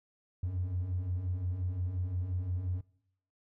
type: beating tone pair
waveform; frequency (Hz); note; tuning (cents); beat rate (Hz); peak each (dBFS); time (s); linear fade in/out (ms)
triangle; 86.3 / 92; F2 / F#2; -20 / -9; 5.7; -36 / -29; 0.43-2.81; 5
effects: noise-tail reverb RT60 0.7 s tail -21 dB re dry + tanh soft clip ceiling -26 dBFS